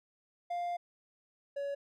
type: tone pair in turn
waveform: triangle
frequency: 700 / 563.1 Hz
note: F5 / C#5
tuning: +4 / +27 cents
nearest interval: major third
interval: 377 cents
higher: first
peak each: -31 / -32 dBFS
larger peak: first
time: 0.5-0.77 / 1.56-1.75 s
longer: first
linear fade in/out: 10 ms
effects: none